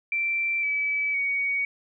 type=tone with pitch steps; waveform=sine; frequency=2346 / 2295 / 2245 Hz; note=D7 / D7 / C#7; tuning=-2 / -40 / +21 cents; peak=-23 dBFS; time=0.12-1.65 s; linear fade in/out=2 ms; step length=510 ms; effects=none